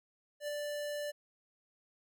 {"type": "tone with ADSR envelope", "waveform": "square", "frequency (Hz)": 587.3, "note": "D5", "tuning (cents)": 0, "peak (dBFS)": -35, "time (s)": [0.4, 1.12], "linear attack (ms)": 80, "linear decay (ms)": 6, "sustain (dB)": -2, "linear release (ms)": 21, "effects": []}